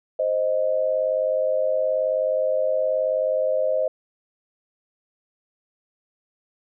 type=tone pair together; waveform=sine; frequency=523.3 / 622.3 Hz; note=C5 / D#5; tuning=0 / 0 cents; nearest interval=minor third; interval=300 cents; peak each=-22 dBFS; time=0.19-3.88 s; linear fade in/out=5 ms; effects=none